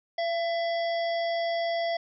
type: harmonic tone with a mistuned harmonic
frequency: 667 Hz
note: E5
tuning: 20 cents sharp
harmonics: 1 / 3 / 5 / 7 / 8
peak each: -26 / -36 / -40 / -43 / -44 dBFS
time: 0.18-1.97 s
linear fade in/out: 5 ms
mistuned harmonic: 1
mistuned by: +25 cents
effects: none